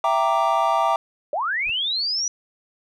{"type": "chord", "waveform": "triangle", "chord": "E half-diminished seventh", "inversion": "none", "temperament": "equal with one note detuned", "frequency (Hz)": [665.4, 784, 932.3, 1174.7], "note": ["E5", "G5", "Bb5", "D6"], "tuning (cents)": [16, 0, 0, 0], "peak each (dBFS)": -21, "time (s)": [0.04, 0.96], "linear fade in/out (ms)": 2}
{"type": "linear sweep", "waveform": "sine", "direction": "up", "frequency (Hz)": [540, 5920], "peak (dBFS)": -21, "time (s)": [1.33, 2.28], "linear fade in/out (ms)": 2}
{"type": "noise with exponential growth", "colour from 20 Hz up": "brown", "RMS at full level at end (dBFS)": -35, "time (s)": [1.61, 1.7], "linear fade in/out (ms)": 1, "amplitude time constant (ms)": 19}
{"effects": []}